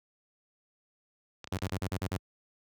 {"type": "clicks", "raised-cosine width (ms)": 0.2, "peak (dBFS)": -24, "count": 7, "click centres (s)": [1.443, 1.474, 1.525, 1.588, 1.62, 1.653, 1.695]}
{"type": "tone bursts", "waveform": "sawtooth", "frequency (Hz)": 92.9, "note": "F#2", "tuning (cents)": 7, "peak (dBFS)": -26, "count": 7, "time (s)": [1.52, 2.17], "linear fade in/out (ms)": 5, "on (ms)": 56, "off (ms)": 43}
{"effects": ["high-pass 60 Hz 12 dB/octave"]}